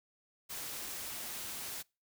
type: noise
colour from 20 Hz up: white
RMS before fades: -42 dBFS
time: 0.49-1.83 s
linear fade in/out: 20 ms
effects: noise-tail reverb RT60 0.3 s tail -26 dB re dry